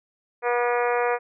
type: harmonic tone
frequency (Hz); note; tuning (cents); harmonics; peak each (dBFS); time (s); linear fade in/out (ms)
241.7; B3; -37; 2 / 3 / 4 / 5 / 6 / 7 / 8 / 9 / 10; -23 / -27 / -29 / -31 / -33 / -34 / -35 / -36 / -37; 0.42-1.19; 50
effects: none